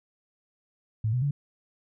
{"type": "tone with pitch steps", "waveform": "sine", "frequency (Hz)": [109.4, 124.94, 142.7], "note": ["A2", "B2", "D3"], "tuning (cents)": [-9, 20, -49], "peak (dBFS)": -23, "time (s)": [1.04, 1.31], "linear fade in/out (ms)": 5, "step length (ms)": 90, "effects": []}